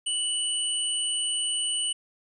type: tone pair together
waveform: sine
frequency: 2960 / 8870 Hz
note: F#7 / C#9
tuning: 0 / 0 cents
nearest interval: octave + perfect fifth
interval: 1900 cents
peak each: -27 / -29 dBFS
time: 0.06-1.93 s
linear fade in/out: 10 ms
effects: none